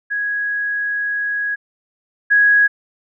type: tone pair in turn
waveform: sine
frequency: 1661.2 / 1661.2 Hz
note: G#6 / G#6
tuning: 0 / 0 cents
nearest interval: unison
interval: 0 cents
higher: neither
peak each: -18 / -9 dBFS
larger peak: second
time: 0.1-1.56 / 2.3-2.68 s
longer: first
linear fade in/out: 20 ms
effects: none